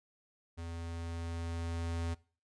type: tone with level ramp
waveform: square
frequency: 83.9 Hz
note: E2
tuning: 31 cents sharp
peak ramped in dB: -41 to -34 dBFS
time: 0.57-2.15 s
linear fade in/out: 20 ms
effects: noise-tail reverb RT60 0.4 s tail -21 dB re dry + resampled to 22050 Hz